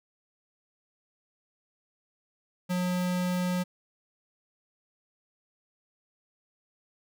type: tone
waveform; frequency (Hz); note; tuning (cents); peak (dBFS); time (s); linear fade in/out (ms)
square; 180.3; F#3; -45; -27; 2.69-3.64; 20
effects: none